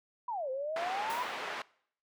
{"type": "exponential two-way sweep", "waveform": "sine", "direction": "down then up", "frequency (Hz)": [1014, 510, 1014], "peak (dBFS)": -33, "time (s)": [0.28, 1.23], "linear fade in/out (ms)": 5, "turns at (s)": 0.5}
{"type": "band-pass noise", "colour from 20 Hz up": "pink", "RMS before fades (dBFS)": -39, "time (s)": [0.76, 1.62], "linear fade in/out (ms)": 2, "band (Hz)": [660, 2500], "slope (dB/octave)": 12}
{"type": "noise with exponential decay", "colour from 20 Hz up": "white", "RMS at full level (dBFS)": -44, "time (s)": [1.1, 1.52], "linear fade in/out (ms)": 0, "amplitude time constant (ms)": 91}
{"effects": ["noise-tail reverb RT60 0.6 s tail -22 dB re dry"]}